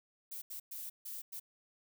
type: noise bursts at uneven times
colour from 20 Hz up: violet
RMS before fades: -44 dBFS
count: 5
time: 0.31-0.42 / 0.5-0.6 / 0.71-0.9 / 1.05-1.22 / 1.32-1.4 s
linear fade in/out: 10 ms
effects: none